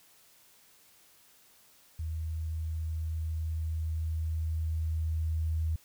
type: tone with level ramp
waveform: sine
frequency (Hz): 79.9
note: D#2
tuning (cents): +47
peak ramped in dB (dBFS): -32 to -27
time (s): 1.99-5.76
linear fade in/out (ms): 5
effects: white hiss -61 dBFS RMS until 5.84 s